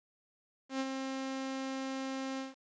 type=tone with ADSR envelope; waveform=sawtooth; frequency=266.3 Hz; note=C4; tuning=31 cents sharp; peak=-27 dBFS; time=0.69-2.55 s; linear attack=110 ms; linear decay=43 ms; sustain=-5 dB; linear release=160 ms; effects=resampled to 16000 Hz + 10-bit